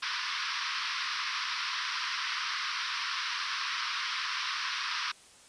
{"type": "band-pass noise", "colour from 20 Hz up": "pink", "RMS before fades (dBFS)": -34, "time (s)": [0.02, 5.12], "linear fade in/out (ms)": 10, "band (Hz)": [1000, 5700], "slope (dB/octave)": 96, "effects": ["white hiss -56 dBFS RMS until 5.48 s", "resampled to 22050 Hz"]}